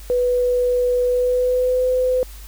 sine tone with pitch glide, 493.9 to 507.2 Hz, B4 to B4, 0 to +46 cents, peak -15 dBFS, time 0.1-2.23 s, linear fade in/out 0 ms, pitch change +46 cents, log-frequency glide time 1.06-1.89 s, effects added 50 Hz sine -35 dBFS peak until 2.47 s + white hiss -44 dBFS RMS until 2.47 s

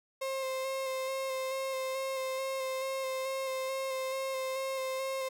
35% pulse tone with vibrato, 529 Hz, C5, 19 cents sharp, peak -31 dBFS, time 0.21-5.29 s, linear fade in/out 10 ms, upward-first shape square, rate 2.3 Hz, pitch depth 15 cents each way, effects none

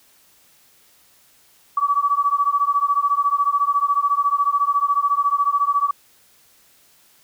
sine beating tone pair, 1138 / 1152 Hz, C#6 / D6, +45 / -34 cents, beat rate 14 Hz, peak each -19 dBFS, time 1.77-5.91 s, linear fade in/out 5 ms, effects white hiss -55 dBFS RMS until 7.23 s

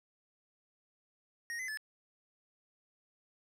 square tone with pitch steps, 1868 / 2033 / 1734 Hz, A#6 / B6 / A6, +3 / +50 / -26 cents, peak -38 dBFS, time 1.5-1.773 s, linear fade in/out 0 ms, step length 91 ms, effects low-pass 11000 Hz 12 dB/octave

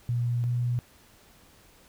sine tone pair in turn, 120.2 / 121.67 Hz, B2 / B2, -46 / -25 cents, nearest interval unison, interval 21 cents, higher second, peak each -24 dBFS, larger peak neither, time 0.09-0.44 / 0.44-0.79 s, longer neither, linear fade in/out 0 ms, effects pink hiss -57 dBFS RMS until 1.88 s

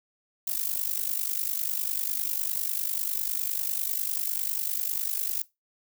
violet noise with amplitude modulation, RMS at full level -26 dBFS, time 0.47-5.42 s, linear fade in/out 5 ms, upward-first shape sine, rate 50 Hz, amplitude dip 80%, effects noise-tail reverb RT60 0.2 s tail -19 dB re dry

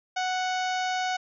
harmonic tone, 740 Hz, F#5, in tune, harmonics 1 / 2 / 3 / 4 / 5 / 6 / 7 / 8 / 9, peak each -27 / -33 / -37 / -39 / -41 / -43 / -44 / -45 / -46 dBFS, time 0.16-1.17 s, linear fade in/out 10 ms, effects none

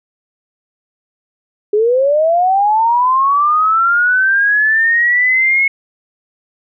sine linear sweep, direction up, 406.7 to 2192 Hz, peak -9 dBFS, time 1.73-5.68 s, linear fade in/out 5 ms, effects none

